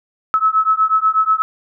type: beating tone pair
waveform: sine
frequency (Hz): 1292 / 1300.2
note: E6 / E6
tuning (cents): -35 / -24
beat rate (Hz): 8.2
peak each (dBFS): -15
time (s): 0.34-1.42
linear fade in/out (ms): 0
effects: none